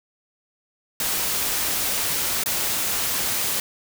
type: noise with dropouts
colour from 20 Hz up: white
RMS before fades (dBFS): -24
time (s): 1-3.6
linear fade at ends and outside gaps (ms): 2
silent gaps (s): 2.437-2.459
effects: none